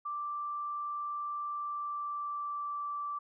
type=tone with pitch glide; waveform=sine; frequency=1174.7 to 1165.2 Hz; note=D6 to D6; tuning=0 to -14 cents; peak=-34 dBFS; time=0.05-3.19 s; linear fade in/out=10 ms; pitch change=-14 cents; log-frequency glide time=1.48-2.87 s; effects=none